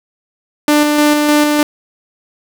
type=tone with tremolo; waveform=sawtooth; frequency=297 Hz; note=D4; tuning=20 cents sharp; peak=-4 dBFS; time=0.68-1.63 s; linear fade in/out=2 ms; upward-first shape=square; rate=3.3 Hz; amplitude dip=30%; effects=7-bit